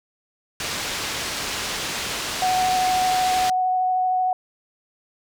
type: low-pass noise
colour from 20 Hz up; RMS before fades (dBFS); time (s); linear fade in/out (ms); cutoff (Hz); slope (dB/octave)
white; -28; 0.6-3.5; 2; 5400; 12
type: tone with vibrato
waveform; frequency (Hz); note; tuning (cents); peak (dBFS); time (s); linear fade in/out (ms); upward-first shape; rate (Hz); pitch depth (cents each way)
sine; 740; F#5; 0; -18; 2.42-4.33; 2; sine; 13; 9
effects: none